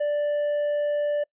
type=tone; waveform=triangle; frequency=587.3 Hz; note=D5; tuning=in tune; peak=-20 dBFS; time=0-1.24 s; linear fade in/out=10 ms; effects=noise-tail reverb RT60 0.1 s tail -26 dB re dry + resampled to 8000 Hz